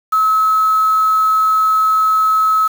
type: tone with quantisation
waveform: sine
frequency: 1289 Hz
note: E6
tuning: 39 cents flat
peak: -10 dBFS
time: 0.12-2.68 s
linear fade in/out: 10 ms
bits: 5
effects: none